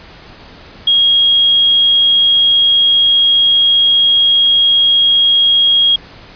sine tone, 3275 Hz, G#7, 25 cents flat, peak -7 dBFS, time 0.87-5.96 s, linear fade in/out 5 ms, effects pink hiss -37 dBFS RMS until 6.35 s + resampled to 11025 Hz

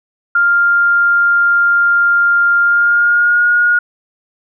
sine tone with pitch glide, 1399 to 1435.8 Hz, F6 to F6, +3 to +48 cents, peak -8 dBFS, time 0.35-3.79 s, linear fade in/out 5 ms, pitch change +45 cents, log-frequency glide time 2.61-3.45 s, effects none

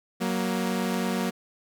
sawtooth tone pair together, 186.6 / 235.1 Hz, F#3 / A#3, +15 / +15 cents, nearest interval major third, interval 400 cents, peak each -24 dBFS, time 0.2-1.31 s, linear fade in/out 20 ms, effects none

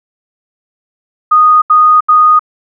sine tone bursts, 1238 Hz, D#6, 9 cents flat, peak -3 dBFS, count 3, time 1.31-2.394 s, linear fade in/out 10 ms, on 310 ms, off 77 ms, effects none

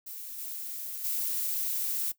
violet noise with level steps, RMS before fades -41 / -38 / -31 dBFS, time 0.06-2.12 s, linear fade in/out 10 ms, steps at 0.38 / 1.04 s, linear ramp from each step 5 ms, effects noise-tail reverb RT60 0.1 s tail -17 dB re dry

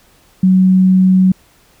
sine tone, 186.7 Hz, F#3, 16 cents sharp, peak -6 dBFS, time 0.43-1.32 s, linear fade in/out 5 ms, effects pink hiss -50 dBFS RMS until 1.8 s

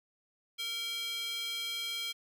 square tone with high-pass filter, 460.5 Hz, A#4, 21 cents flat, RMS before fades -37 dBFS, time 0.58-2.13 s, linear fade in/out 20 ms, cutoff 3000 Hz, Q 3.6, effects none

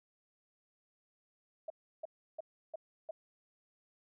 sine tone bursts, 639 Hz, D#5, 46 cents sharp, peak -38 dBFS, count 5, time 1.68-3.11 s, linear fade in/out 5 ms, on 22 ms, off 330 ms, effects none

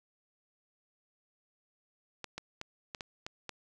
clicks, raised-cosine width 0.2 ms, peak -22 dBFS, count 7, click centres 2.243 / 2.38 / 2.614 / 2.948 / 3.008 / 3.265 / 3.493 s, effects none

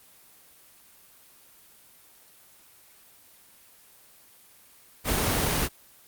pink noise with amplitude modulation, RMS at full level -24 dBFS, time 5.04-5.69 s, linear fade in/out 50 ms, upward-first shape sine, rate 177 Hz, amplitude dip 25%, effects white hiss -55 dBFS RMS until 6.07 s + Opus 24 kbps

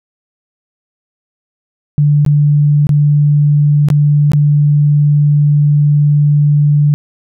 sine tone with dropouts, 146.83 Hz, D3, in tune, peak -6 dBFS, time 1.98-6.94 s, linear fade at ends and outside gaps 0 ms, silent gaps 2.25-2.263 / 2.869-2.892 / 3.886-3.902 / 4.318-4.334 s, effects none

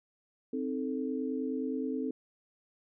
sine chord, A diminished, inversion first, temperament equal, 261.6 / 311.1 / 440 Hz, C4 / Eb4 / A4, 0 / 0 / 0 cents, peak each -33 / -38 / -37 dBFS, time 0.53-2.11 s, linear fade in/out 5 ms, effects none

